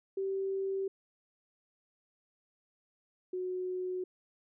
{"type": "tone pair in turn", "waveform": "sine", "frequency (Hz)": [387.4, 366.9], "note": ["G4", "F#4"], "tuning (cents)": [-20, -15], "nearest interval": "minor second", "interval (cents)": 95, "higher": "first", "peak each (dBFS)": [-31, -33], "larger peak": "first", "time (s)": [[0.17, 0.88], [3.33, 4.04]], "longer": "neither", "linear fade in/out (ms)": 5, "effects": []}